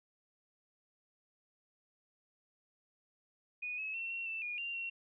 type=tone with pitch steps; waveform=sine; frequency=2475 / 2576 / 2707 / 2729 / 2662 / 2438 / 2776 / 2733 Hz; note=D#7 / E7 / E7 / F7 / E7 / D#7 / F7 / F7; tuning=-10 / -41 / +45 / -41 / +16 / -36 / -11 / -38 cents; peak=-37 dBFS; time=3.62-4.9 s; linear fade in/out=10 ms; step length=160 ms; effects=none